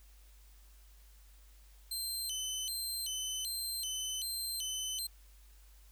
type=tone with vibrato; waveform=20% pulse; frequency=3547 Hz; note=A7; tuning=13 cents sharp; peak=-30 dBFS; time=1.91-5.07 s; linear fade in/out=5 ms; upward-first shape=square; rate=1.3 Hz; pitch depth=270 cents each way; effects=added 50 Hz sine -56 dBFS peak until 5.91 s + white hiss -66 dBFS RMS until 5.91 s